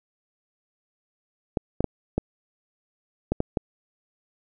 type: clicks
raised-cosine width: 2 ms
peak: -9 dBFS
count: 7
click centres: 1.572 / 1.806 / 1.843 / 2.18 / 3.32 / 3.404 / 3.572 s
effects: none